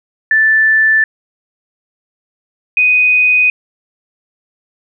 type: tone pair in turn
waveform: sine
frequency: 1760 / 2494 Hz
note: A6 / D#7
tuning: 0 / +3 cents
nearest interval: tritone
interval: 603 cents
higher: second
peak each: -7 dBFS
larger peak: neither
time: 0.31-1.04 / 2.77-3.5 s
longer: neither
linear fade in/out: 2 ms
effects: none